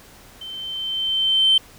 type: tone with level ramp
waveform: sine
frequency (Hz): 3100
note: G7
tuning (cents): -20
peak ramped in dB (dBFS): -32 to -10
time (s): 0.41-1.58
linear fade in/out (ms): 5
effects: tanh soft clip ceiling -8 dBFS + pink hiss -47 dBFS RMS until 1.78 s